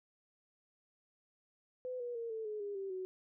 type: tone with pitch steps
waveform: sine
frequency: 505 / 483.6 / 463.1 / 443.5 / 424.7 / 406.6 / 389.4 / 372.9 Hz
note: B4 / B4 / A#4 / A4 / G#4 / G#4 / G4 / F#4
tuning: +39 / -36 / -11 / +14 / +39 / -37 / -12 / +14 cents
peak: -38 dBFS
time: 1.85-3.05 s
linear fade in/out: 0 ms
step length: 150 ms
effects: none